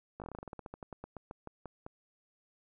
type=slowing click train; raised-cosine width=1 ms; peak=-29 dBFS; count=22; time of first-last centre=0.2-1.864 s; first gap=18 ms; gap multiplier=1.13; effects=none